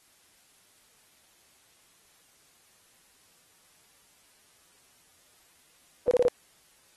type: tone bursts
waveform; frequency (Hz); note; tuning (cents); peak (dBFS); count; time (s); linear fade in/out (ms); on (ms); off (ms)
sine; 493.9; B4; 0; -18; 4; 6.08-6.282; 0; 31; 26
effects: white hiss -62 dBFS RMS until 6.96 s + AAC 32 kbps